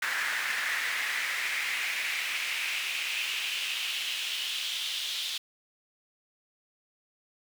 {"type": "noise with high-pass filter sweep", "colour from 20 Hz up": "brown", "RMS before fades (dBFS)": -32, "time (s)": [0.02, 5.38], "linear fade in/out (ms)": 5, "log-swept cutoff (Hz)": [1700, 3500], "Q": 3.5, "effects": []}